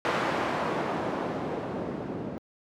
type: noise with low-pass filter sweep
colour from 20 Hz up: white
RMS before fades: -30 dBFS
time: 0.05-2.38 s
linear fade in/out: 0 ms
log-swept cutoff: 1400 to 330 Hz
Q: 0.71
effects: high-pass 150 Hz 12 dB/octave